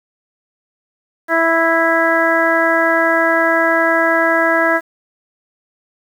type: harmonic tone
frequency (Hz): 329.6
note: E4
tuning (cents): 0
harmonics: 1 / 2 / 3 / 4 / 5 / 6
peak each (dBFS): -20 / -16 / -21 / -20 / -16 / -21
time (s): 1.28-4.81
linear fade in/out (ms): 50
effects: 7-bit